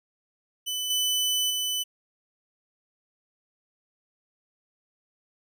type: tone with level steps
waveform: sawtooth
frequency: 3000 Hz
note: F#7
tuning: 23 cents sharp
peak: -25 / -20 / -23 dBFS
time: 0.66-1.84 s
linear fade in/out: 20 ms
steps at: 0.9 / 1.5 s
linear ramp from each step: 5 ms
effects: none